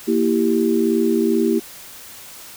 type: chord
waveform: sine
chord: E diminished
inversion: second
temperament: equal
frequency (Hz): 233.1 / 329.6 / 392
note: Bb3 / E4 / G4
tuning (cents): 0 / 0 / 0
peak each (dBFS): -19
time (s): 0.07-1.6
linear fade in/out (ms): 20
effects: white hiss -39 dBFS RMS until 2.56 s